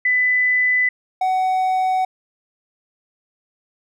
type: tone pair in turn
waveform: sine / triangle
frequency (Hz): 1999 / 748.8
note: B6 / F#5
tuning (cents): +20 / +20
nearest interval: octave + perfect fourth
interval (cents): 1700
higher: first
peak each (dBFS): -14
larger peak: neither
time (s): 0.05-0.89 / 1.21-2.05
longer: neither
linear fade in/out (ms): 5
effects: none